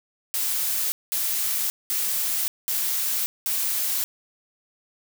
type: noise bursts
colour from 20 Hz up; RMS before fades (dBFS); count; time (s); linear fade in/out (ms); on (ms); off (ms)
blue; -25; 5; 0.34-4.04; 0; 580; 200
effects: none